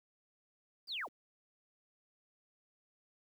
sine linear sweep, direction down, 4978 to 98.1 Hz, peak -37 dBFS, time 0.87-1.09 s, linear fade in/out 50 ms, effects 11-bit

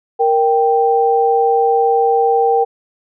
sine tone pair together, 466.2 / 784.1 Hz, A#4 / G5, 0 / 0 cents, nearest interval major sixth, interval 900 cents, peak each -13 / -13 dBFS, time 0.19-2.65 s, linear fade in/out 20 ms, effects none

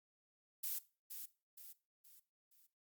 violet noise with echo, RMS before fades -41 dBFS, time 0.63-0.79 s, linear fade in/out 10 ms, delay 470 ms, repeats 4, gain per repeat -7 dB, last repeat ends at 2.67 s, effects noise-tail reverb RT60 0.3 s tail -17 dB re dry + Opus 48 kbps

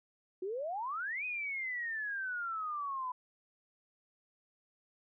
sine exponential two-way sweep, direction up then down, 356.6 to 2523 to 992 Hz, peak -35 dBFS, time 0.42-3.12 s, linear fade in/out 5 ms, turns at 1.25 s, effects none

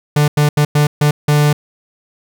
45% pulse tone bursts at uneven times, 147.9 Hz, D3, 13 cents sharp, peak -9 dBFS, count 6, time 0.16-0.28 / 0.37-0.49 / 0.57-0.65 / 0.75-0.87 / 1.01-1.11 / 1.28-1.53 s, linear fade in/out 5 ms, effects none

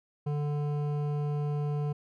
sine tone with hard clipping, 146.83 Hz, D3, in tune, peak -30 dBFS, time 0.26-1.93 s, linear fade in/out 10 ms, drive 12 dB, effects none

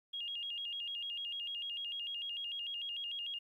sine tone with vibrato, 3048 Hz, G7, 49 cents flat, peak -38 dBFS, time 0.13-3.39 s, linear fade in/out 10 ms, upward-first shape square, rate 6.7 Hz, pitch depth 130 cents each way, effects 12-bit

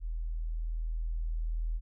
sine tone with level ramp, 40.56 Hz, E1, 27 cents flat, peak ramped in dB -32 to -29 dBFS, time 0-1.81 s, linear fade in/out 50 ms, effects none

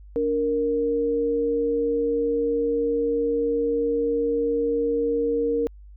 sine tone pair together, 289.3 / 466.2 Hz, D4 / A#4, -26 / 0 cents, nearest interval minor sixth, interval 826 cents, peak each -27 / -21 dBFS, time 0.16-5.67 s, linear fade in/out 0 ms, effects added 50 Hz sine -42 dBFS peak until 5.96 s

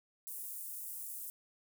pink high-pass noise, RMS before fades -44 dBFS, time 0.27-1.3 s, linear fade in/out 0 ms, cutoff 9800 Hz, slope 24 dB/octave, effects none

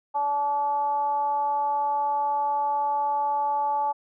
sine tone with frequency modulation, 864 Hz, A5, 32 cents flat, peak -22 dBFS, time 0.14-3.93 s, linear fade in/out 20 ms, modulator 289 Hz, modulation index 0.43, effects none

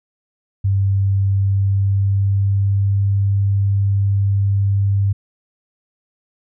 sine tone with pitch glide, 98 to 99.31 Hz, G2 to G2, 0 to +23 cents, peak -13 dBFS, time 0.64-5.13 s, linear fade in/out 10 ms, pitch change +23 cents, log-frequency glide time 1.3-2.99 s, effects none

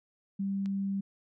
sine tone, 196.4 Hz, G3, 4 cents sharp, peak -29 dBFS, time 0.39-1.01 s, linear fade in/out 10 ms
click, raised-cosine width 0.2 ms, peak -32 dBFS, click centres 0.659 s
effects none

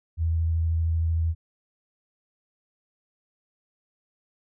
sine tone with vibrato, 82 Hz, E2, 9 cents flat, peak -21 dBFS, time 0.17-1.35 s, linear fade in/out 50 ms, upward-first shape sine, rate 13 Hz, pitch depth 15 cents each way, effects none

